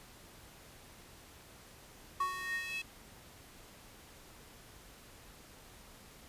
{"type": "tone with high-pass filter sweep", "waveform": "square", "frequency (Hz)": 370, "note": "F#4", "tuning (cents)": 0, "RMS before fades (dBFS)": -38, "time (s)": [2.2, 2.82], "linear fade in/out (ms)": 5, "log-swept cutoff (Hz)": [1100, 2800], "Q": 7.4, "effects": ["pink hiss -56 dBFS RMS until 6.28 s", "resampled to 32000 Hz"]}